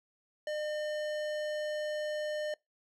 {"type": "tone with tanh clipping", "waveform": "sine", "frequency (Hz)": 605, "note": "D#5", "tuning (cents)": -49, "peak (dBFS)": -35, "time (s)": [0.47, 2.54], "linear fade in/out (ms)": 2, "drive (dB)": 18, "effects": ["noise-tail reverb RT60 0.2 s tail -25 dB re dry"]}